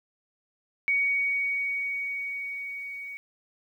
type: tone with level ramp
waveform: sine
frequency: 2244 Hz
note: C#7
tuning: 21 cents sharp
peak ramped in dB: -21 to -36 dBFS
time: 0.88-3.17 s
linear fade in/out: 0 ms
effects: 10-bit